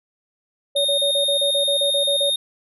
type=tone bursts; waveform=sine; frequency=566 Hz; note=C#5; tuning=36 cents sharp; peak=-20 dBFS; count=12; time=0.75-2.302 s; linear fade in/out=10 ms; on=100 ms; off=32 ms
type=tone; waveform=square; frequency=3688 Hz; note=A#7; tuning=19 cents flat; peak=-19 dBFS; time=0.76-2.36 s; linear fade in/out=5 ms
effects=resampled to 32000 Hz